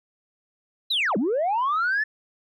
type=linear two-way sweep; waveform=sine; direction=down then up; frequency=4122 to 183 to 1778 Hz; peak=-19 dBFS; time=0.9-2.04 s; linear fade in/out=10 ms; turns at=1.17 s; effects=tanh soft clip ceiling -18 dBFS